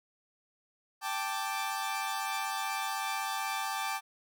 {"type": "chord", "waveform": "sawtooth", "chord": "G suspended second", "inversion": "none", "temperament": "equal", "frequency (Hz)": [784, 880, 1174.7], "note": ["G5", "A5", "D6"], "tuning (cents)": [0, 0, 0], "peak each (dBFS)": -33, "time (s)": [1.01, 4.01], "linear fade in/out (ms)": 50, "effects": []}